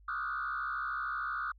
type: tone with frequency modulation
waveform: sine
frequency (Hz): 1333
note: E6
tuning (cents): +19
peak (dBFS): -32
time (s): 0.08-1.52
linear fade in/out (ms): 5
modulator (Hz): 66.5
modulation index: 2.6
effects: tanh soft clip ceiling -28 dBFS + added 50 Hz sine -56 dBFS peak until 1.58 s